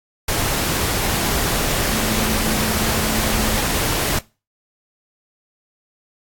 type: tone in noise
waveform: sine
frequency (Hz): 218.7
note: A3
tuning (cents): -10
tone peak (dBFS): -25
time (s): 1.9-3.57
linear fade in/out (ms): 5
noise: pink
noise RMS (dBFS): -20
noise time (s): 0.28-4.19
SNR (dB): -8
effects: noise-tail reverb RT60 0.3 s tail -21 dB re dry + AAC 64 kbps